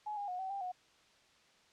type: tone with pitch steps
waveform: sine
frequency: 844 / 813 / 726 / 761 / 793 / 729 Hz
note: G#5 / G#5 / F#5 / F#5 / G5 / F#5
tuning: +28 / -37 / -33 / +48 / +20 / -26 cents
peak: -37 dBFS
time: 0.06-0.72 s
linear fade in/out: 10 ms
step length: 110 ms
effects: white hiss -66 dBFS RMS until 1.72 s + low-pass 5000 Hz 12 dB/octave